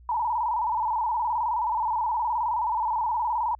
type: tone with vibrato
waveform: sine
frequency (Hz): 919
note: A#5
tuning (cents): -25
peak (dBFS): -23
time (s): 0.09-3.55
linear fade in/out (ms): 2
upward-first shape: square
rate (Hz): 19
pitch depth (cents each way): 90
effects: added 60 Hz sine -48 dBFS peak until 3.59 s